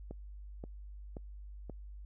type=click train; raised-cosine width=2 ms; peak=-30 dBFS; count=4; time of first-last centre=0.11-1.697 s; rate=1.89 Hz; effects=noise-tail reverb RT60 0.1 s tail -26 dB re dry + added 50 Hz sine -45 dBFS peak until 2.05 s